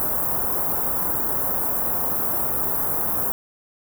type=band-stop noise; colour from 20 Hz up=white; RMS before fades=-23 dBFS; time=0-3.32 s; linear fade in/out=0 ms; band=1200 to 13000 Hz; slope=24 dB/octave; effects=none